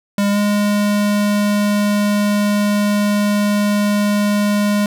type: tone with pitch glide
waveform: square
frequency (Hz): 202.3 to 206.1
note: G#3 to G#3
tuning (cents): -45 to -13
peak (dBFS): -14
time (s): 0.18-4.86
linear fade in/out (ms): 2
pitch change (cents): +32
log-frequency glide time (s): 0.31-0.38
effects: none